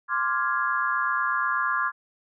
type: chord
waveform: sine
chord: D half-diminished seventh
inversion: third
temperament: equal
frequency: 1046.5 / 1174.7 / 1396.9 / 1661.2 Hz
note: C6 / D6 / F6 / Ab6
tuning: 0 / 0 / 0 / 0 cents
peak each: -28 dBFS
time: 0.08-1.92 s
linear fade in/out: 50 ms
effects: none